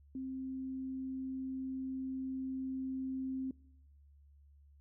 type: tone with level ramp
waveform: sine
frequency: 262.8 Hz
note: C4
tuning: 8 cents sharp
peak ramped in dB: -38 to -35 dBFS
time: 0.15-3.51 s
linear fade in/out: 2 ms
effects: noise-tail reverb RT60 0.8 s tail -23 dB re dry + added 71 Hz sine -59 dBFS peak until 4.8 s